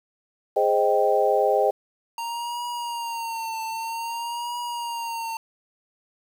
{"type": "chord", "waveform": "sine", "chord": "Ab major seventh", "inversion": "none", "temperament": "equal", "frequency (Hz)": [415.3, 523.3, 622.3, 784], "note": ["Ab4", "C5", "Eb5", "G5"], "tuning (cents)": [0, 0, 0, 0], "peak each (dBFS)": -23, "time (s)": [0.56, 1.71], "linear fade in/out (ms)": 10}
{"type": "tone with vibrato", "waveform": "square", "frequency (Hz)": 927, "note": "A#5", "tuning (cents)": -10, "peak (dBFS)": -29, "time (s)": [2.18, 5.37], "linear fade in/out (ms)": 2, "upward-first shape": "triangle", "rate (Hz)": 0.52, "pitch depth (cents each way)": 68}
{"effects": ["8-bit"]}